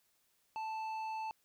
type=tone with tanh clipping; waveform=triangle; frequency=880 Hz; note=A5; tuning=in tune; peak=-39 dBFS; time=0.56-1.31 s; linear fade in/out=0 ms; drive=13 dB; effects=white hiss -75 dBFS RMS until 1.44 s